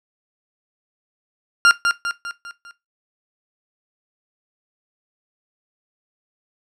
40% pulse tone with echo, 1396.9 Hz, F6, in tune, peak -8 dBFS, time 1.65-1.71 s, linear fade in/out 0 ms, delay 200 ms, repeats 5, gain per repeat -6 dB, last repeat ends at 2.71 s, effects noise-tail reverb RT60 0.2 s tail -17 dB re dry + low-pass 7000 Hz 12 dB/octave

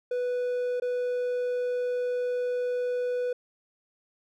triangle tone with dropouts, 493.9 Hz, B4, in tune, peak -24 dBFS, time 0.11-3.33 s, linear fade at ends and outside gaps 5 ms, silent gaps 0.8-0.82 s, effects none

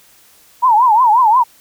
sine tone with vibrato, 932.3 Hz, A#5, in tune, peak -7 dBFS, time 0.62-1.44 s, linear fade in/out 20 ms, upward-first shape triangle, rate 5.6 Hz, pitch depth 220 cents each way, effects white hiss -48 dBFS RMS until 1.6 s

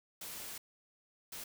white noise bursts at uneven times, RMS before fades -45 dBFS, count 2, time 0.21-0.58 / 1.32-1.44 s, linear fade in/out 5 ms, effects none

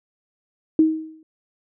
sine tone with exponential decay, 316.3 Hz, D#4, 29 cents sharp, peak -9 dBFS, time 0.79-1.23 s, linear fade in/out 2 ms, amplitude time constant 94 ms, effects none

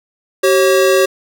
square tone pair together, 382.7 / 543.9 Hz, G4 / C#5, -42 / -33 cents, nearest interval tritone, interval 609 cents, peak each -12 / -13 dBFS, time 0.43-1.06 s, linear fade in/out 10 ms, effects none

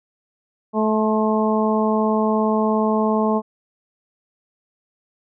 harmonic tone with a mistuned harmonic, 217.2 Hz, A3, 22 cents flat, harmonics 1 / 2 / 3 / 4 / 5, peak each -19 / -22 / -24 / -25 / -26 dBFS, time 0.73-3.42 s, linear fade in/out 50 ms, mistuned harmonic 5, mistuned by -27 cents, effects none

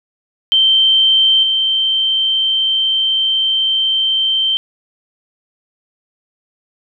sine tone with level steps, 3122 Hz, G7, 8 cents flat, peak -8 / -12 dBFS, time 0.52-4.57 s, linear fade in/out 0 ms, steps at 1.43 s, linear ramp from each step 2 ms, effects none

